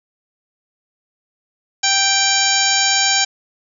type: harmonic tone with a mistuned harmonic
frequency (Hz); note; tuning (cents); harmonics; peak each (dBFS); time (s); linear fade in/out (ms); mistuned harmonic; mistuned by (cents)
784; G5; 0; 1 / 2 / 3 / 4 / 5 / 6 / 7 / 8 / 9; -22 / -22 / -22 / -22 / -22 / -22 / -22 / -22 / -22; 1.83-3.25; 10; 8; +72
effects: none